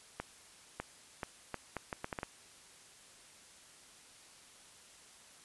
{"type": "accelerating click train", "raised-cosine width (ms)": 0.5, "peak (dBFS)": -22, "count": 10, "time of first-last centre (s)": [0.2, 2.231], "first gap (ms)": 600, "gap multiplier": 0.72, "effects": ["white hiss -58 dBFS RMS until 5.44 s", "resampled to 24000 Hz"]}